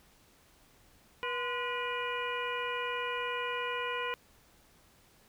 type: harmonic tone with a mistuned harmonic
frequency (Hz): 485.2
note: B4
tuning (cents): -31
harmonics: 1 / 2 / 3 / 4 / 5 / 6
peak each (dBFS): -38 / -37 / -40 / -42 / -40 / -42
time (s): 1.23-4.14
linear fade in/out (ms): 0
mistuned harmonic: 2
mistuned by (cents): +85
effects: pink hiss -63 dBFS RMS until 5.28 s